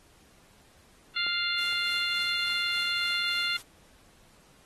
harmonic tone, 698.5 Hz, F5, in tune, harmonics 2 / 3 / 4 / 5 / 6, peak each -33 / -33 / -33 / -33 / -33 dBFS, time 1.16-3.57 s, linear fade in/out 5 ms
clicks, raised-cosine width 1 ms, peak -32 / -38 dBFS, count 2, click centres 1.266 / 1.726 s
white noise with tremolo, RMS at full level -45 dBFS, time 1.58-3.62 s, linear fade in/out 5 ms, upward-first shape sine, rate 3.5 Hz, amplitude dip 40%
effects pink hiss -60 dBFS RMS until 4.65 s + AAC 32 kbps

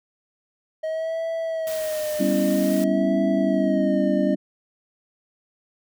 triangle tone with vibrato, 630 Hz, D#5, 21 cents sharp, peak -22 dBFS, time 0.83-4.35 s, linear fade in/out 10 ms, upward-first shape sine, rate 0.52 Hz, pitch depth 72 cents each way
white noise, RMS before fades -36 dBFS, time 1.67-2.84 s, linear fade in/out 0 ms
sine chord, C# half-diminished seventh, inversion second, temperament equal, 196 / 246.9 / 277.2 / 329.6 Hz, G3 / B3 / C#4 / E4, 0 / 0 / 0 / 0 cents, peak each -23 / -27 / -23 / -26 dBFS, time 2.19-4.36 s, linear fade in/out 20 ms
effects none

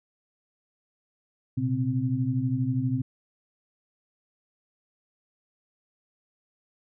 sine tone cluster, 119.6 / 132 / 260.1 Hz, A#2 / C3 / C4, +45 / +16 / -10 cents, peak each -28 dBFS, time 1.57-3.02 s, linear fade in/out 10 ms, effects none

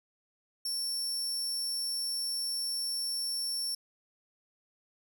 sawtooth tone, 5440 Hz, F8, 46 cents flat, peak -29 dBFS, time 0.65-3.75 s, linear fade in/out 5 ms, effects none

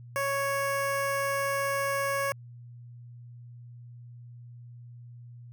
15% pulse tone with notch filter, 554.4 Hz, C#5, in tune, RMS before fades -29 dBFS, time 0.16-2.32 s, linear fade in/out 0 ms, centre 4000 Hz, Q 1.1, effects added 120 Hz sine -44 dBFS peak until 5.52 s

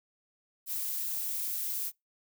violet noise, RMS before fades -34 dBFS, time 0.66-1.92 s, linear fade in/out 50 ms, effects noise-tail reverb RT60 0.2 s tail -26 dB re dry

